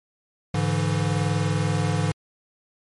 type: tone cluster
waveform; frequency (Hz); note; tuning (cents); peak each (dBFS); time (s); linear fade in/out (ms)
square; 102.5 / 143.8 / 164.4; G#2 / D3 / E3; -22 / -36 / -4; -26; 0.54-2.12; 5
effects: MP3 48 kbps